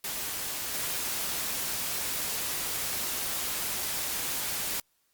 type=noise with level steps; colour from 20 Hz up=white; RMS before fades=-34 / -32 dBFS; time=0.04-4.8 s; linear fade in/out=2 ms; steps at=0.74 s; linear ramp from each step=5 ms; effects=white hiss -72 dBFS RMS until 5.13 s + Opus 48 kbps